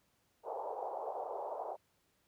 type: band-pass noise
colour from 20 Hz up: white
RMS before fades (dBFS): -41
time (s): 0.43-1.77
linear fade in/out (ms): 50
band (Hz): 430 to 920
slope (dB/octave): 48
effects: pink hiss -75 dBFS RMS until 2.27 s + high-pass 60 Hz 12 dB/octave